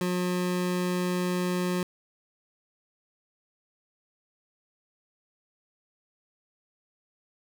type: tone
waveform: 25% pulse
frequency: 180 Hz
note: F#3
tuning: 47 cents flat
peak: -22 dBFS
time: 0.01-1.83 s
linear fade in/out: 2 ms
effects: none